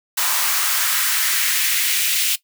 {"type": "noise with high-pass filter sweep", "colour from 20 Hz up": "white", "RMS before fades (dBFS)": -19, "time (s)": [0.17, 2.36], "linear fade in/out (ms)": 10, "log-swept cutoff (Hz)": [970, 2700], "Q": 1.7, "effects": ["noise-tail reverb RT60 0.1 s tail -17 dB re dry"]}